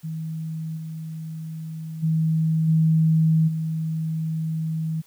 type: tone with level steps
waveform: sine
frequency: 159.8 Hz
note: D#3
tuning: 47 cents sharp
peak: -27 / -30 / -18 / -15 / -23 dBFS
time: 0.03-5.02 s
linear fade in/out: 20 ms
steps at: 0.76 / 2.02 / 2.67 / 3.47 s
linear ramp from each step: 20 ms
effects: white hiss -57 dBFS RMS until 5.06 s